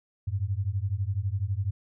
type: beating tone pair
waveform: sine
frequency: 92.5 / 104.5 Hz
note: F#2 / G#2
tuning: 0 / +11 cents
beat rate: 12 Hz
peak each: -29 dBFS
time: 0.27-1.71 s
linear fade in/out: 10 ms
effects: none